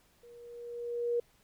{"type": "tone with level ramp", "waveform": "sine", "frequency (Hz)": 475.9, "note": "A#4", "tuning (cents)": 36, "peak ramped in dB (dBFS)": [-52, -26], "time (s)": [0.23, 1.2], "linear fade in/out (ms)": 5, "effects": ["pink hiss -67 dBFS RMS until 1.43 s"]}